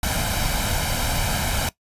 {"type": "noise with comb filter", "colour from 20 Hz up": "pink", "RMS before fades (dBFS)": -23, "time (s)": [0.03, 1.69], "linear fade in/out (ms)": 2, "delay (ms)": 1.3, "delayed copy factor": 0.65, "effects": ["noise-tail reverb RT60 0.1 s tail -18 dB re dry", "resampled to 32000 Hz"]}